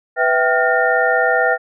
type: tone cluster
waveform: sine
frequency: 496.9 / 660 / 776 / 1415 / 1822 Hz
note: B4 / E5 / G5 / F6 / A#6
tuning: +11 / +2 / -18 / +22 / -40 cents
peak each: -19 dBFS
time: 0.16-1.58 s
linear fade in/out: 50 ms
effects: none